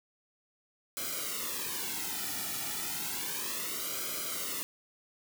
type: noise with flanger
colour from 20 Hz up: white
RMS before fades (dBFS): -36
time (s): 0.97-4.63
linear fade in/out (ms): 0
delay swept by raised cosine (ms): 1.1 to 1.91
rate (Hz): 0.32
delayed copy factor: -0.9
effects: none